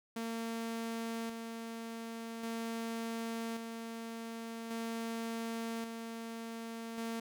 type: tone with tremolo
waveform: sawtooth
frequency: 228.3 Hz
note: A#3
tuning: 36 cents flat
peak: -33 dBFS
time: 0.16-7.2 s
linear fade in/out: 5 ms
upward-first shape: square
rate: 0.44 Hz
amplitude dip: 40%
effects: none